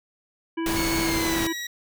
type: harmonic tone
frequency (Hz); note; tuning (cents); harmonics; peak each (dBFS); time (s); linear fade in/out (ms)
329.6; E4; 0; 1 / 3 / 5 / 7 / 9; -25 / -35 / -39 / -42 / -44; 0.57-1.53; 10
type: noise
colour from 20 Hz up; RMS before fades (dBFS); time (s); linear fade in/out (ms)
pink; -28; 0.66-1.47; 2
type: tone with pitch glide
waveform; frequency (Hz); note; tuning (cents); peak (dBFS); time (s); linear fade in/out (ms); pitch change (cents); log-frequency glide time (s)
20% pulse; 2200 to 1915.2; C#7 to A#6; -14 to +46; -25; 0.76-1.67; 5; -240; 1.02-1.42
effects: none